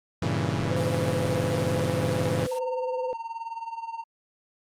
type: chord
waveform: sawtooth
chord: G diminished seventh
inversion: none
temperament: equal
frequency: 98 / 116.54 / 138.59 / 164.81 Hz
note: G2 / Bb2 / Db3 / Fb3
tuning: 0 / 0 / 0 / 0 cents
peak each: -26 dBFS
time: 0.22-2.47 s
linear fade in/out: 5 ms
type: tone with vibrato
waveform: sine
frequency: 508 Hz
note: B4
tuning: 49 cents sharp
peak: -27 dBFS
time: 0.71-3.13 s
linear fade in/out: 0 ms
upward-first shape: sine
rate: 19 Hz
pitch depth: 31 cents each way
type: noise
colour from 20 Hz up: blue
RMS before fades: -35 dBFS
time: 0.76-2.59 s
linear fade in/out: 5 ms
type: tone with tremolo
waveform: triangle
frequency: 915 Hz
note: A#5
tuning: 32 cents flat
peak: -27 dBFS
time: 2.51-4.04 s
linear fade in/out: 10 ms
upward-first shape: triangle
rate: 19 Hz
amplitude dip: 85%
effects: low-pass 7000 Hz 12 dB/octave + Opus 48 kbps